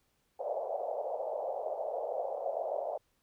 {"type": "band-pass noise", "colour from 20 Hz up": "white", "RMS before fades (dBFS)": -36, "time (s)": [0.39, 2.98], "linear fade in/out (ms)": 10, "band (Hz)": [510, 720], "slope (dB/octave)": 48, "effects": ["pink hiss -75 dBFS RMS until 3.22 s"]}